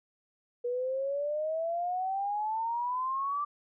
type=exponential sweep; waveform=sine; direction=up; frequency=480 to 1178 Hz; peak=-29 dBFS; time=0.64-3.45 s; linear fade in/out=10 ms; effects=none